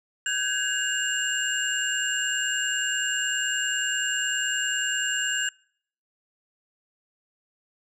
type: tone cluster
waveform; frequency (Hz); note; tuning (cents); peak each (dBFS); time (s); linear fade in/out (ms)
sine; 1529 / 1659 / 2842 / 7380; G6 / G#6 / F7 / A#8; -44 / -2 / +30 / -18; -29; 0.26-5.49; 2
effects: noise-tail reverb RT60 0.6 s tail -26 dB re dry + tanh soft clip ceiling -16 dBFS